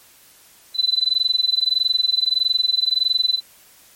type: tone with amplitude modulation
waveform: sine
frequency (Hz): 4010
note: B7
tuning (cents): +26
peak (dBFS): -12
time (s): 0.74-3.41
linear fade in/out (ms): 50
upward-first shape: sine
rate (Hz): 21.6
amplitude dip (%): 95
effects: white hiss -50 dBFS RMS until 3.95 s + MP3 64 kbps